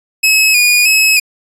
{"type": "tone with vibrato", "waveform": "sawtooth", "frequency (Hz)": 2509, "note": "D#7", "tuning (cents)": 14, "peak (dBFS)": -4, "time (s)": [0.23, 1.2], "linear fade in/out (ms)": 10, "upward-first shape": "square", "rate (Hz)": 1.6, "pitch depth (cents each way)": 43, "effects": ["resampled to 32000 Hz"]}